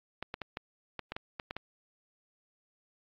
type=clicks; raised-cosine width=0.3 ms; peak=-20 dBFS; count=10; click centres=0.226 / 0.341 / 0.417 / 0.571 / 0.993 / 1.12 / 1.165 / 1.398 / 1.509 / 1.566 s; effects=low-pass 4000 Hz 12 dB/octave + AAC 48 kbps